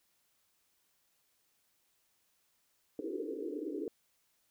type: band-pass noise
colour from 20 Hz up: pink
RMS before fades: -39 dBFS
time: 2.99-3.88 s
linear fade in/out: 2 ms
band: 280 to 480 Hz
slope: 96 dB/octave
effects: white hiss -75 dBFS RMS until 4.5 s